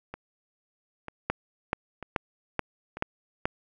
two click trains, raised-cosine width 0.5 ms, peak -10 / -22 dBFS, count 6 / 4, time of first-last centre 1.3-3.455 / 0.14-2.97 s, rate 2.32 / 1.06 Hz, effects none

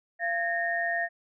sine tone cluster, 686 / 1672 / 1839 Hz, F5 / G#6 / A#6, -31 / +11 / -24 cents, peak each -30 / -37 / -28 dBFS, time 0.19-1.09 s, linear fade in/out 50 ms, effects none

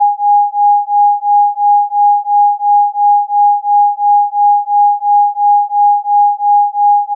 sine beating tone pair, 820 / 822.9 Hz, G#5 / G#5, -22 / -16 cents, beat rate 2.9 Hz, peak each -10 dBFS, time 0-7.15 s, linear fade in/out 20 ms, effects none

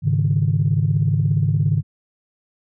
sine chord, Ab suspended fourth, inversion none, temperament equal, 103.83 / 138.59 / 155.56 Hz, Ab2 / Db3 / Eb3, 0 / 0 / 0 cents, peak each -19 dBFS, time 0.02-1.83 s, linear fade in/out 50 ms, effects tanh soft clip ceiling -7 dBFS

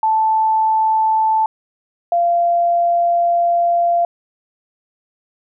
sine tone pair in turn, 878 / 689.9 Hz, A5 / F5, -4 / -21 cents, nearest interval major third, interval 417 cents, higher first, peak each -12 dBFS, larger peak neither, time 0.03-1.46 / 2.12-4.05 s, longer second, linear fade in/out 2 ms, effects none

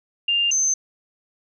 sine tone pair in turn, 2800 / 6224 Hz, F7 / G8, +4 / -13 cents, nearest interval octave + major second, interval 1383 cents, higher second, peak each -17 dBFS, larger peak neither, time 0.28-0.51 / 0.51-0.74 s, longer neither, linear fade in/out 5 ms, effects none

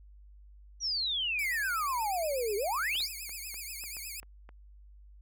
sine exponential two-way sweep, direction down then up, 5870 to 392 to 5870 Hz, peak -29 dBFS, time 0.8-3.09 s, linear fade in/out 50 ms, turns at 2.56 s
5% pulse tone with vibrato, 2358 Hz, D7, 6 cents sharp, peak -30 dBFS, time 1.39-4.2 s, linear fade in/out 0 ms, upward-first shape triangle, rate 8.3 Hz, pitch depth 190 cents each way
clicks, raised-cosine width 0.5 ms, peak -36 dBFS, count 8, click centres 2.954 / 3.005 / 3.294 / 3.543 / 3.839 / 3.968 / 4.23 / 4.491 s
effects added 50 Hz sine -51 dBFS peak until 5.21 s

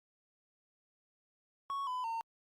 triangle tone with pitch steps, 1108.7 / 1005 / 911 Hz, C#6 / B5 / A#5, 0 / +30 / -40 cents, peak -33 dBFS, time 1.7-2.21 s, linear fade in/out 0 ms, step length 170 ms, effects Opus 48 kbps

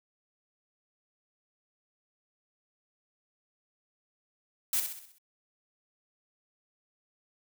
blue noise with echo, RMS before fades -28 dBFS, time 4.73-4.8 s, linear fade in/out 2 ms, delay 64 ms, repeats 6, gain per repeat -6 dB, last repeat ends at 5.184 s, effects none

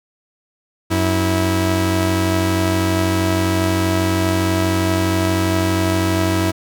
sawtooth tone pair together, 92.5 / 325.3 Hz, F#2 / E4, 0 / -23 cents, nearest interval octave + minor seventh, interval 2177 cents, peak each -14 dBFS, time 0.9-6.52 s, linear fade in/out 20 ms, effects none

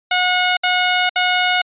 10% pulse tone bursts, 727 Hz, F#5, 31 cents flat, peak -5 dBFS, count 3, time 0.11-1.618 s, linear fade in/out 5 ms, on 460 ms, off 64 ms, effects resampled to 8000 Hz

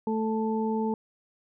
harmonic tone, 220 Hz, A3, in tune, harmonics 1 / 2 / 4, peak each -27 / -30 / -33 dBFS, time 0.07-0.94 s, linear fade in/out 2 ms, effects none

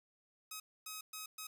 5% pulse tone bursts at uneven times, 1268 Hz, D#6, 32 cents sharp, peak -32 dBFS, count 4, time 0.51-0.6 / 0.86-1.01 / 1.13-1.26 / 1.38-1.47 s, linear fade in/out 5 ms, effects none

